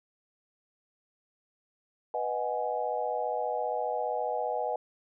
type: chord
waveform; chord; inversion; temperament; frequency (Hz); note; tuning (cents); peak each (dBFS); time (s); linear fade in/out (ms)
sine; G# minor seventh; first; equal with one note detuned; 493.9 / 622.3 / 740 / 834.9; B4 / D#5 / F#5 / G#5; 0 / 0 / 0 / +9; -34; 2.14-4.76; 2
effects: none